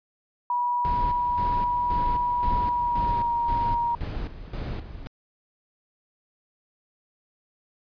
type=tone with pitch glide; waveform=sine; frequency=971 to 944.4 Hz; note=B5 to A#5; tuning=-30 to +22 cents; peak=-22 dBFS; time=0.5-3.95 s; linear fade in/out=2 ms; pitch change=-48 cents; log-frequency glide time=2.63-3.31 s
type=noise with tremolo; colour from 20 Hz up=brown; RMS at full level=-29 dBFS; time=0.85-5.07 s; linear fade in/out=0 ms; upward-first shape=square; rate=1.9 Hz; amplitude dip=70%
effects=resampled to 11025 Hz